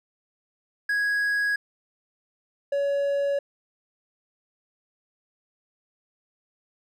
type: tone pair in turn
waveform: triangle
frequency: 1659 / 563.1 Hz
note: G#6 / C#5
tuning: -2 / +27 cents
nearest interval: octave + perfect fifth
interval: 1871 cents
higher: first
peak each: -20 dBFS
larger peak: neither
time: 0.89-1.56 / 2.72-3.39 s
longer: neither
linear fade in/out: 5 ms
effects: none